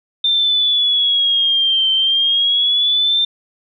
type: exponential two-way sweep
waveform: sine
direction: down then up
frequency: 3595 to 3108 to 3595 Hz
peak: -12 dBFS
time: 0.24-3.25 s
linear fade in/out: 5 ms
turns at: 1.91 s
effects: none